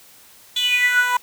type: tone with high-pass filter sweep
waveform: 10% pulse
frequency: 493.9 Hz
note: B4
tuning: in tune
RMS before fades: -18 dBFS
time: 0.56-1.17 s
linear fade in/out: 5 ms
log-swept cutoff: 3600 to 1000 Hz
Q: 9.4
effects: white hiss -48 dBFS RMS until 1.22 s